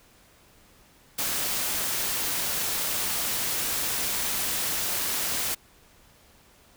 white noise, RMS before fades -28 dBFS, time 1.18-5.55 s, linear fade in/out 10 ms, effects pink hiss -57 dBFS RMS until 6.76 s

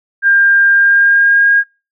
sine tone with pitch glide, 1600 to 1628 Hz, G6 to G#6, +35 to -35 cents, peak -6 dBFS, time 0.22-1.64 s, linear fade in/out 50 ms, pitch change +30 cents, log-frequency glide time 0.72-1.52 s, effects noise-tail reverb RT60 0.3 s tail -25 dB re dry

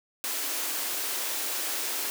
white high-pass noise, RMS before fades -31 dBFS, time 0.24-2.1 s, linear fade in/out 0 ms, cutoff 250 Hz, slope 96 dB/octave, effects none

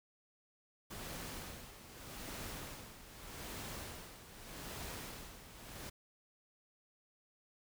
pink noise with tremolo, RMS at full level -45 dBFS, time 0.9-5.9 s, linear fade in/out 10 ms, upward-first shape sine, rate 0.82 Hz, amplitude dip 70%, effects none

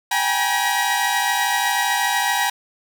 sawtooth tone cluster, 781 / 834 / 959 / 1910 Hz, G5 / G#5 / A#5 / A#6, -7 / +7 / +49 / +42 cents, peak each -20 dBFS, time 0.11-2.5 s, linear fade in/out 5 ms, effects none

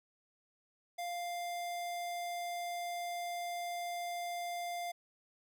square tone, 698.5 Hz, F5, in tune, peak -38 dBFS, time 0.98-4.92 s, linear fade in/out 10 ms, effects none

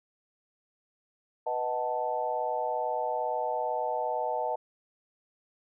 sine chord, B dominant seventh, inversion none, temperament equal, 493.9 / 622.3 / 740 / 880 Hz, B4 / D#5 / F#5 / A5, 0 / 0 / 0 / 0 cents, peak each -35 / -33 / -34 / -32 dBFS, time 1.46-4.56 s, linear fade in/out 10 ms, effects none

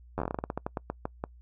slowing click train, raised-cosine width 1 ms, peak -17 dBFS, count 18, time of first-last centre 0.18-1.239 s, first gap 10 ms, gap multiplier 1.2, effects noise-tail reverb RT60 0.1 s tail -26 dB re dry + added 60 Hz sine -50 dBFS peak until 1.41 s

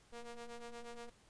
sawtooth ring-modulated tone, 235.8 Hz, A#3, 20 cents sharp, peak -40 dBFS, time 0.12-1.1 s, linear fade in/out 10 ms, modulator 240 Hz, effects pink hiss -67 dBFS RMS until 1.29 s + resampled to 22050 Hz

